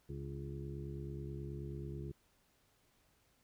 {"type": "harmonic tone with a mistuned harmonic", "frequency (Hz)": 69.3, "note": "C#2", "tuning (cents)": 0, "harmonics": [1, 2, 3, 4, 5, 6], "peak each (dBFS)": [-47, -44, -52, -58, -49, -53], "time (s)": [0.09, 2.12], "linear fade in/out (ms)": 5, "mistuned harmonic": 4, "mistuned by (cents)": 73, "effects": ["pink hiss -73 dBFS RMS until 3.43 s"]}